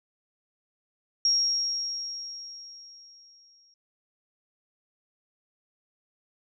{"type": "tone with exponential decay", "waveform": "sine", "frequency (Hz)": 5588, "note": "F8", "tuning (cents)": 0, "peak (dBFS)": -19, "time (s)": [1.25, 3.74], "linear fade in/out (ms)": 2, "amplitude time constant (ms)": 540, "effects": []}